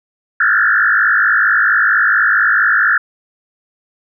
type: tone with frequency modulation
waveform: sine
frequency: 1570 Hz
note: G6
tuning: 2 cents sharp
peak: -9 dBFS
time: 0.4-2.98 s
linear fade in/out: 5 ms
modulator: 52.2 Hz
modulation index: 4.2
effects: none